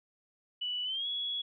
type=tone with pitch glide; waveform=sine; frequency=2960 to 3361 Hz; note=F#7 to G#7; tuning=0 to +20 cents; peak=-32 dBFS; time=0.61-1.42 s; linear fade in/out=10 ms; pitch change=+220 cents; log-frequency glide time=0.84-1.07 s; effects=none